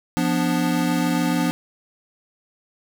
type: chord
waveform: square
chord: B diminished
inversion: second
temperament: equal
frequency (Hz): 174.61 / 246.9 / 293.7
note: F3 / B3 / D4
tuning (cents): 0 / 0 / 0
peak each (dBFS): -24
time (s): 0.17-1.51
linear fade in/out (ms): 0
effects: none